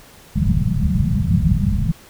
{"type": "low-pass noise", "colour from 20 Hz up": "white", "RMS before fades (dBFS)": -17, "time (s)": [0.35, 1.92], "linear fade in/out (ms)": 10, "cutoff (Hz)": 210, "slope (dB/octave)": 96, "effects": ["pink hiss -45 dBFS RMS until 2.09 s"]}